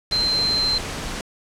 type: tone in noise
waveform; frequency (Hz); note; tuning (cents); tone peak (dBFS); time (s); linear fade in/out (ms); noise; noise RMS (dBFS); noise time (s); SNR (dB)
sine; 4116; C8; -29; -18; 0.12-0.78; 2; pink; -29; 0.11-1.21; +8
effects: low-pass 8000 Hz 12 dB/octave